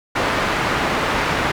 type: low-pass noise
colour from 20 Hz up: white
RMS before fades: -20 dBFS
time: 0.15-1.52 s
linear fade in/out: 10 ms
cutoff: 1700 Hz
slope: 12 dB/octave
effects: none